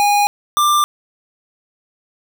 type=tone pair in turn; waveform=square; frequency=820 / 1186.3 Hz; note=G#5 / D6; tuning=-22 / +17 cents; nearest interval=tritone; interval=639 cents; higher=second; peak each=-12 dBFS; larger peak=neither; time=0-0.27 / 0.57-0.84 s; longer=neither; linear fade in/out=0 ms; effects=none